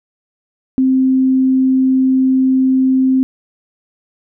sine tone, 261.6 Hz, C4, in tune, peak -9 dBFS, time 0.78-3.23 s, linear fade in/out 0 ms, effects none

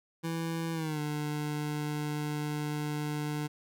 25% pulse tone with pitch glide, 164.81 to 149.4 Hz, E3 to D3, 0 to +30 cents, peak -28 dBFS, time 0.23-3.48 s, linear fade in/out 20 ms, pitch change -170 cents, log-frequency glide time 0.73-1 s, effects none

